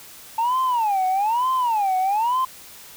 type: tone with vibrato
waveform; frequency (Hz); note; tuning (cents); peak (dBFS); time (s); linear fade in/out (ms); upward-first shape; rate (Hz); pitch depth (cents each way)
sine; 880; A5; 0; -16; 0.38-2.45; 5; sine; 1.1; 290
effects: tanh soft clip ceiling -16 dBFS + white hiss -43 dBFS RMS until 2.96 s